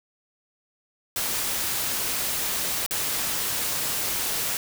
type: noise with dropouts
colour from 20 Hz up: white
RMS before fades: -27 dBFS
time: 1.16-4.57 s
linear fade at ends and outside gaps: 1 ms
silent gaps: 2.863-2.909 s
effects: none

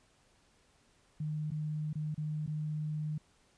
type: tone with dropouts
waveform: sine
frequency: 152.7 Hz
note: D#3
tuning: 32 cents flat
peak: -33 dBFS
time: 1.2-3.18 s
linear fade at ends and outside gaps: 5 ms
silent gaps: 1.506-1.516 / 1.931-1.954 / 2.145-2.177 / 2.464-2.475 s
effects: pink hiss -68 dBFS RMS until 3.57 s + resampled to 22050 Hz

